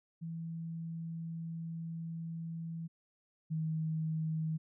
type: tone pair in turn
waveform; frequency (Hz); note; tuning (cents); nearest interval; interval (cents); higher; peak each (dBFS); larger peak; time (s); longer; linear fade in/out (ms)
sine; 164.81 / 158.68; E3 / D#3; 0 / +34; minor second; 66; first; -38 / -32; second; 0.21-2.88 / 3.5-4.58; first; 20
effects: none